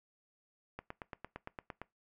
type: click train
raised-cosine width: 0.5 ms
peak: -27 dBFS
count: 10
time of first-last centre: 0.79-1.816 s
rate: 8.77 Hz
effects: noise-tail reverb RT60 0.2 s tail -21 dB re dry